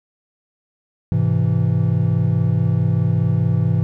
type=chord; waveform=triangle; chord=Ab augmented; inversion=none; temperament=equal with one note detuned; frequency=103.83 / 128.57 / 164.81 Hz; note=Ab2 / C3 / E3; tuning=0 / -30 / 0 cents; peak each=-17 dBFS; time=1.12-3.83 s; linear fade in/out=0 ms; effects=none